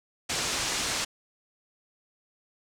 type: low-pass noise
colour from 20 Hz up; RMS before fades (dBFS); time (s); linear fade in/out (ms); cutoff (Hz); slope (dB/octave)
white; -30; 0.29-1.05; 10; 7600; 24
effects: none